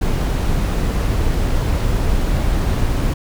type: noise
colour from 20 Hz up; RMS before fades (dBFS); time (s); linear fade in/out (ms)
brown; -17; 0.01-3.14; 10
effects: none